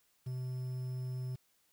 triangle tone with quantisation, 127.5 Hz, C3, 44 cents flat, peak -34 dBFS, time 0.26-1.36 s, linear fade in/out 10 ms, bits 10, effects white hiss -73 dBFS RMS until 1.72 s

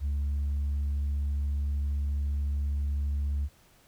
sine tone, 71.3 Hz, C#2, 49 cents sharp, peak -24 dBFS, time 0-3.49 s, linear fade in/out 50 ms, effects tanh soft clip ceiling -25 dBFS + pink hiss -61 dBFS RMS until 3.87 s

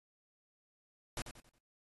pink noise with echo, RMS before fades -39 dBFS, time 1.17-1.22 s, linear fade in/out 2 ms, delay 91 ms, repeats 4, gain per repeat -9 dB, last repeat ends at 1.584 s, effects AAC 32 kbps

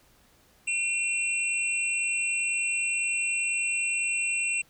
sine tone cluster, 2417 / 2728 / 8050 Hz, D7 / F7 / B8, +49 / -41 / +32 cents, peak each -33 / -27 / -31 dBFS, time 0.67-4.62 s, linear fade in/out 10 ms, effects pink hiss -61 dBFS RMS until 4.69 s

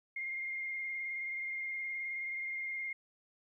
sine tone with vibrato, 2122 Hz, C7, 24 cents sharp, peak -36 dBFS, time 0.16-2.93 s, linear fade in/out 5 ms, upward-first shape square, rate 19 Hz, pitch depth 16 cents each way, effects 13-bit

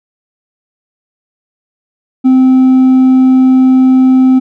sine tone with hard clipping, 259.3 Hz, C4, 15 cents flat, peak -4 dBFS, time 2.24-4.4 s, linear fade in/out 20 ms, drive 2 dB, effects none

